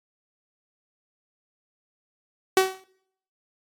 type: tone with exponential decay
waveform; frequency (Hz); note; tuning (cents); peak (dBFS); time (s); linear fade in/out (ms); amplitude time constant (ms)
sawtooth; 378.5; F#4; +39; -9; 2.57-2.84; 2; 57
effects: noise-tail reverb RT60 0.7 s tail -23 dB re dry + AAC 64 kbps